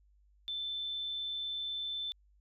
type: tone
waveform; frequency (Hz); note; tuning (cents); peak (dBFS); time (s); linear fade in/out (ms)
sine; 3532; A7; +6; -35; 0.48-2.12; 0
effects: added 50 Hz sine -63 dBFS peak until 2.4 s

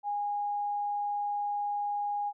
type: tone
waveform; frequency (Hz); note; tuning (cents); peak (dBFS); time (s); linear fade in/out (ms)
sine; 821; G#5; -20; -29; 0.03-2.33; 50
effects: none

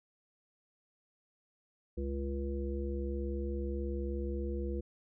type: harmonic tone with a mistuned harmonic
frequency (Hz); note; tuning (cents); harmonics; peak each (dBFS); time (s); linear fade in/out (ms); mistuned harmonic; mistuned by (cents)
69.3; C#2; 0; 1 / 3 / 5 / 7; -35 / -42 / -40 / -43; 1.97-4.81; 10; 1; -25
effects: none

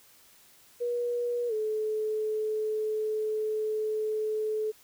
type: tone with pitch glide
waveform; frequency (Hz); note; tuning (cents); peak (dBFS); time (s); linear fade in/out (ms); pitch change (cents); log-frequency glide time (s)
sine; 481.6 to 431.5; B4 to A4; -44 to -34; -27; 0.8-4.72; 20; -190; 1.48-1.53
effects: white hiss -58 dBFS RMS until 4.83 s

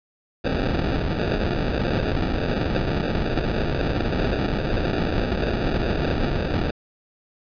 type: noise with sample-and-hold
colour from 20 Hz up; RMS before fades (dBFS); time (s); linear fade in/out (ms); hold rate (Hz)
pink; -23; 0.44-6.71; 10; 1050
effects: resampled to 11025 Hz

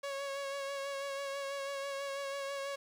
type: tone with vibrato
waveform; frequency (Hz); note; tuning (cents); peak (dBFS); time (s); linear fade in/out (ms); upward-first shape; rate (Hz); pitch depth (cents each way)
sawtooth; 554.4; C#5; 0; -33; 0.03-2.76; 10; sine; 6.1; 24
effects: low-pass 8000 Hz 12 dB/octave + 10-bit

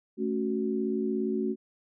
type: chord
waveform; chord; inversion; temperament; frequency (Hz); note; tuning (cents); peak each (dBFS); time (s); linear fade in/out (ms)
sine; F# minor; first; equal; 220 / 277.2 / 370; A3 / C#4 / F#4; 0 / 0 / 0; -30 / -33 / -30; 0.17-1.56; 50
effects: none

